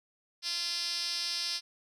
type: tone with band-pass filter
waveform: 5% pulse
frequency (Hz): 344.9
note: F4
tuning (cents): -22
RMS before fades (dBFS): -34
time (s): 0.42-1.61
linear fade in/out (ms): 50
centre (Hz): 5300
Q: 4.6
effects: none